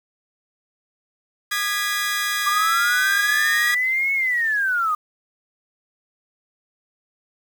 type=chord; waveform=sawtooth; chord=G# minor; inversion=second; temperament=equal with one note detuned; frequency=1216.1 / 1661.2 / 1975.5 Hz; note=D#6 / G#6 / B6; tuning=-40 / 0 / 0 cents; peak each=-24 / -20 / -24 dBFS; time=1.51-3.75 s; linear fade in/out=10 ms
type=linear two-way sweep; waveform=sine; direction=up then down; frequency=1174.7 to 2206 to 1205 Hz; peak=-18 dBFS; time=2.46-4.95 s; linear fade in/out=5 ms; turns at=4.13 s
effects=7-bit